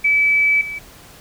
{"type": "tone with level steps", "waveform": "sine", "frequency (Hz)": 2300, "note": "D7", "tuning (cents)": -37, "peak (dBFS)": [-12, -25], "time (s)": [0.04, 0.79], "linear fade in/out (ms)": 10, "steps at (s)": 0.61, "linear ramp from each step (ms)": 2, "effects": ["pink hiss -43 dBFS RMS until 1.2 s"]}